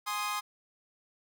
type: chord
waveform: sawtooth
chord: Ab major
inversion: none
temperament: equal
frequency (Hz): 830.6 / 1046.5 / 1244.5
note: Ab5 / C6 / Eb6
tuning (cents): 0 / 0 / 0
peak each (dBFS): -35 / -32 / -31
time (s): 0.06-0.41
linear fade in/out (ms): 20
effects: none